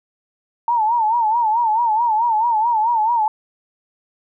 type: tone with vibrato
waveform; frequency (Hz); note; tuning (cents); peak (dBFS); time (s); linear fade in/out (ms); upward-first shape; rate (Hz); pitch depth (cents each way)
sine; 905; A5; +48; -14; 0.68-3.28; 2; sine; 4.6; 110
effects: none